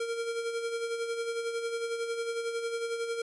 square tone with tremolo, 463.4 Hz, A#4, 10 cents flat, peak -30 dBFS, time 0-3.22 s, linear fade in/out 5 ms, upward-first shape sine, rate 11 Hz, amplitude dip 50%, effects resampled to 24000 Hz

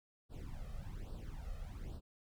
brown noise with flanger, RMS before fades -45 dBFS, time 0.29-2.01 s, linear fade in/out 50 ms, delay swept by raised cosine 0.22 to 1.62 ms, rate 1.2 Hz, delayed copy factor +0.9, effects none

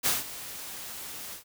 white noise with ADSR envelope, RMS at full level -24 dBFS, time 0.03-1.44 s, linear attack 33 ms, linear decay 170 ms, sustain -16 dB, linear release 110 ms, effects none

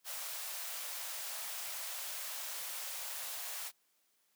white high-pass noise, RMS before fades -42 dBFS, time 0.04-3.72 s, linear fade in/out 50 ms, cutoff 520 Hz, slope 48 dB/octave, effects white hiss -75 dBFS RMS until 4.35 s + high-pass 200 Hz 12 dB/octave

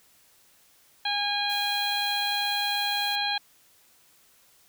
harmonic tone, 817 Hz, G#5, 29 cents flat, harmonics 1 / 2 / 3 / 4 / 5, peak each -30 / -33 / -34 / -31 / -30 dBFS, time 1.05-3.38 s, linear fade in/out 5 ms
blue noise, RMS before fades -41 dBFS, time 1.49-3.16 s, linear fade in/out 10 ms
effects white hiss -60 dBFS RMS until 4.68 s

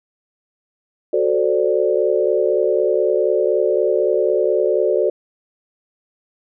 sine chord, D dominant seventh, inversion first, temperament equal, 370 / 440 / 523.3 / 587.3 Hz, F#4 / A4 / C5 / D5, 0 / 0 / 0 / 0 cents, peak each -19 / -19 / -21 / -20 dBFS, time 1.13-5.1 s, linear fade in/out 5 ms, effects none

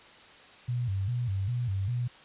sine tone with vibrato, 108.8 Hz, A2, 19 cents flat, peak -27 dBFS, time 0.68-2.08 s, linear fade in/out 10 ms, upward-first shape square, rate 2.5 Hz, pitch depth 200 cents each way, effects white hiss -52 dBFS RMS until 2.24 s + resampled to 8000 Hz

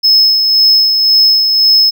triangle tone with tremolo, 5190 Hz, E8, 28 cents flat, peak -3 dBFS, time 0.03-1.91 s, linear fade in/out 20 ms, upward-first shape sine, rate 1.9 Hz, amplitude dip 40%, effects none

